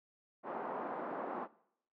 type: band-pass noise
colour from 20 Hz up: white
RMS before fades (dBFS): -41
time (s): 0.43-1.48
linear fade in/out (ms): 50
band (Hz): 230 to 1100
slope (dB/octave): 24
effects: noise-tail reverb RT60 0.7 s tail -20 dB re dry